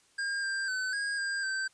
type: tone with pitch steps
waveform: square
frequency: 1610 / 1587 / 1518 / 1634 / 1602 / 1554 Hz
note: G6 / G6 / F#6 / G#6 / G6 / G6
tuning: +46 / +21 / +44 / -29 / +37 / -16 cents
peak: -31 dBFS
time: 0.18-1.68 s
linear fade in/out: 10 ms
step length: 250 ms
effects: white hiss -65 dBFS RMS until 1.73 s + resampled to 22050 Hz